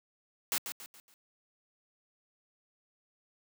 white noise with echo, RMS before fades -31 dBFS, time 0.52-0.58 s, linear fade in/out 0 ms, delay 140 ms, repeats 4, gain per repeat -8 dB, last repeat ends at 1.14 s, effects high-pass 150 Hz 12 dB/octave

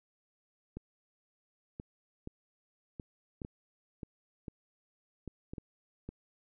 clicks, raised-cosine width 3 ms, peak -28 dBFS, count 12, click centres 0.77 / 1.799 / 2.274 / 2.998 / 3.418 / 3.449 / 4.032 / 4.482 / 5.277 / 5.535 / 5.582 / 6.09 s, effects none

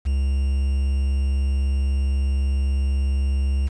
triangle tone with quantisation, 68.1 Hz, C#2, 30 cents flat, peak -16 dBFS, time 0.05-3.69 s, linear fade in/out 20 ms, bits 7, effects resampled to 22050 Hz

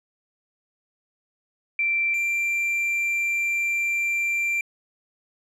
sine / triangle tone pair in turn, 2349 / 2361 Hz, D7 / D7, 0 / +9 cents, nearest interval unison, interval 9 cents, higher second, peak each -20 dBFS, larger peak neither, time 1.79-2.14 / 2.14-4.61 s, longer second, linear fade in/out 2 ms, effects resampled to 32000 Hz

